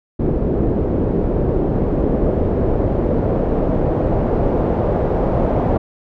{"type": "noise with low-pass filter sweep", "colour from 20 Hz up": "pink", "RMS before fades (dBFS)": -17, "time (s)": [0.19, 5.78], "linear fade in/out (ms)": 10, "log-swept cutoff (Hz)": [400, 640], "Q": 1.6, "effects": []}